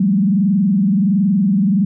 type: tone with frequency modulation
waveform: sine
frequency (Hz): 196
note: G3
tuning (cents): 0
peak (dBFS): -11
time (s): 0-1.85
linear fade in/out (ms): 5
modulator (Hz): 21.4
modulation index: 0.98
effects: none